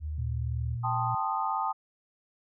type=tone with vibrato; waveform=sine; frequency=76.3 Hz; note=D#2; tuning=33 cents flat; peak=-31 dBFS; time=0-0.78 s; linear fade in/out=50 ms; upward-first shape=square; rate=16 Hz; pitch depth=16 cents each way
type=tone with pitch glide; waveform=sine; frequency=116.54 to 118.51 Hz; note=A#2 to A#2; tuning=0 to +29 cents; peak=-31 dBFS; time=0.18-1.15 s; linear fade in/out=5 ms; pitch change=+29 cents; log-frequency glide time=0.28-0.92 s
type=chord; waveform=sine; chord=A half-diminished seventh; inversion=third; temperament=equal with one note detuned; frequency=784 / 880 / 1046.5 / 1237.3 Hz; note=G5 / A5 / C6 / Eb6; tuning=0 / 0 / 0 / -10 cents; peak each=-33 / -31 / -36 / -32 dBFS; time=0.83-1.73 s; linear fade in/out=20 ms
effects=none